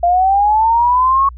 sine linear sweep, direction up, 686 to 1108.7 Hz, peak -9 dBFS, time 0.03-1.29 s, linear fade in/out 5 ms, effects added 60 Hz sine -30 dBFS peak until 1.37 s

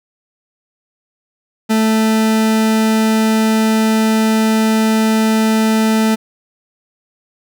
40% pulse tone, 220 Hz, A3, in tune, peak -10 dBFS, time 1.69-6.16 s, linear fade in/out 20 ms, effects none

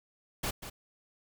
pink noise with echo, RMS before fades -33 dBFS, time 0.43-0.51 s, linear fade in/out 10 ms, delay 190 ms, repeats 1, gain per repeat -10 dB, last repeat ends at 0.7 s, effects none

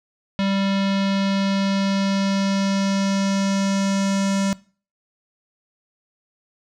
square tone with low-pass filter sweep, 196 Hz, G3, in tune, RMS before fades -21 dBFS, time 0.39-4.53 s, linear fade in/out 0 ms, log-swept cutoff 3700 to 7300 Hz, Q 2, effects noise-tail reverb RT60 0.4 s tail -21 dB re dry

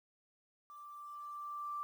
sine tone with level ramp, 1174.7 Hz, D6, in tune, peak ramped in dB -50 to -37 dBFS, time 0.7-1.83 s, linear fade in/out 0 ms, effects 11-bit

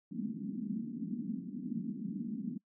pink band-pass noise, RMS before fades -39 dBFS, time 0.11-2.58 s, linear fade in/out 10 ms, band 190 to 260 Hz, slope 48 dB/octave, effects noise-tail reverb RT60 0.1 s tail -26 dB re dry

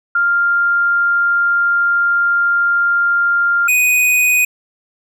sine / square tone pair in turn, 1396.9 / 2489 Hz, F6 / D#7, 0 / 0 cents, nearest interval minor seventh, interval 1000 cents, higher second, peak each -11 dBFS, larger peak neither, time 0.15-3.68 / 3.68-4.45 s, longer first, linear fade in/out 5 ms, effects none

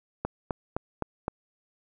click train, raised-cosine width 1 ms, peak -14 dBFS, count 5, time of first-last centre 0.25-1.281 s, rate 3.88 Hz, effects none

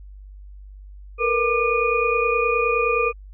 sine tone cluster, 454.5 / 484.1 / 1194 / 2457 Hz, A#4 / B4 / D6 / D#7, -44 / -35 / +28 / -22 cents, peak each -23 dBFS, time 1.18-3.13 s, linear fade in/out 50 ms, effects added 49 Hz sine -38 dBFS peak until 3.33 s

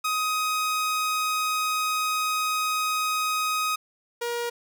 sawtooth tone pair in turn, 1256 / 474.8 Hz, D#6 / A#4, +16 / +32 cents, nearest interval octave + perfect fourth, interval 1684 cents, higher first, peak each -20 / -23 dBFS, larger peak first, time 0.04-3.76 / 4.21-4.5 s, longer first, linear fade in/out 10 ms, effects none

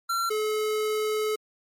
square tone pair in turn, 1363 / 429.3 Hz, F6 / A4, -43 / -43 cents, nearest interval octave + minor sixth, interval 2000 cents, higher first, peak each -25 dBFS, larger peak neither, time 0.09-0.3 / 0.3-1.36 s, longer second, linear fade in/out 10 ms, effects MP3 64 kbps

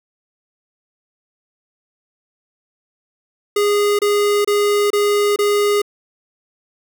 square tone bursts, 411.4 Hz, G#4, 16 cents flat, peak -14 dBFS, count 5, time 3.56-5.818 s, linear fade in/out 5 ms, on 430 ms, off 27 ms, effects none

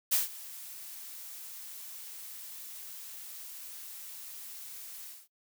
blue noise with ADSR envelope, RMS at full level -25 dBFS, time 0.11-5.28 s, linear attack 19 ms, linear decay 150 ms, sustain -20 dB, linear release 210 ms, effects noise-tail reverb RT60 0.1 s tail -21 dB re dry

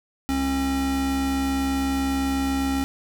square tone pair together, 67.6 / 270.6 Hz, C#2 / C#4, -43 / -42 cents, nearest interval 2 octaves, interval 2401 cents, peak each -30 / -23 dBFS, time 0.29-2.84 s, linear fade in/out 0 ms, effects none

